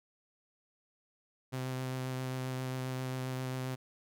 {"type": "tone with vibrato", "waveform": "sawtooth", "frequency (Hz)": 129.3, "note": "C3", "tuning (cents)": -20, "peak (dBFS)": -31, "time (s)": [1.52, 3.76], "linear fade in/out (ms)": 20, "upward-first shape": "triangle", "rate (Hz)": 7.5, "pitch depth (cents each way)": 14, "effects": []}